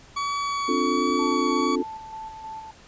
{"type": "tone with vibrato", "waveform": "40% pulse", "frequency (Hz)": 1132, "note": "C#6", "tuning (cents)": 36, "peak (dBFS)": -24, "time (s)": [0.16, 1.76], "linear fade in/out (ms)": 10, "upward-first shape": "triangle", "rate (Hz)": 1.3, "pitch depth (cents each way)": 9}
{"type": "chord", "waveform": "sine", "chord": "D minor seventh", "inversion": "third", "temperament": "just", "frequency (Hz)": [264.3, 293.7, 352.4, 440.5], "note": ["C4", "D4", "F4", "A4"], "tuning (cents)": [18, 0, 16, 2], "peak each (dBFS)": [-26, -27, -27, -29], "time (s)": [0.68, 1.83], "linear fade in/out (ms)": 10}
{"type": "tone with tremolo", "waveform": "sine", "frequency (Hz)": 880, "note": "A5", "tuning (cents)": 0, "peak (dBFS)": -33, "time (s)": [1.19, 2.71], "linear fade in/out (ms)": 2, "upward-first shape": "square", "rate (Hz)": 3.2, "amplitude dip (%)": 40}
{"effects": ["pink hiss -50 dBFS RMS until 2.87 s", "resampled to 16000 Hz"]}